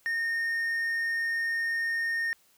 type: tone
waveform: triangle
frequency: 1837 Hz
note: A#6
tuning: 26 cents flat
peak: -25 dBFS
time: 0.06-2.33 s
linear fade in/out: 0 ms
effects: white hiss -64 dBFS RMS until 2.57 s